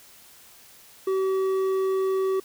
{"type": "tone with hard clipping", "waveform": "sine", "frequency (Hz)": 381.8, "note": "G4", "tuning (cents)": -46, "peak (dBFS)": -23, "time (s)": [1.07, 2.4], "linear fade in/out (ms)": 5, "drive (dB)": 6, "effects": ["white hiss -51 dBFS RMS until 2.44 s"]}